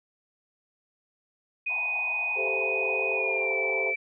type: tone with pitch glide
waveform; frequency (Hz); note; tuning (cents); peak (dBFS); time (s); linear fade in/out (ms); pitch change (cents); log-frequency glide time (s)
sine; 2489 to 2322; D#7 to D7; 0 to -20; -26; 1.66-3.96; 10; -120; 3.13-3.55
type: band-pass noise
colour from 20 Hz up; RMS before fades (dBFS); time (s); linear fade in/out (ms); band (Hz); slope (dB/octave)
pink; -41; 1.69-3.91; 20; 670 to 1000; 96
type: chord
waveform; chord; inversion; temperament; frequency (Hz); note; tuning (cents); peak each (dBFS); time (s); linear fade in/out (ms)
sine; A minor seventh; third; equal with one note detuned; 392 / 440 / 523.3 / 671.6; G4 / A4 / C5 / E5; 0 / 0 / 0 / +32; -34 / -34 / -33 / -37; 2.35-3.95; 50
effects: none